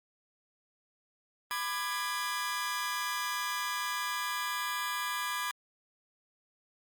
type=chord; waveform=sawtooth; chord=G# diminished; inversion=first; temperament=just; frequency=996.7 / 1196.1 / 1661.2 Hz; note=B5 / D6 / G#6; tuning=+16 / +31 / 0 cents; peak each=-33 dBFS; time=1.51-5.51 s; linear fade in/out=0 ms; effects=Opus 48 kbps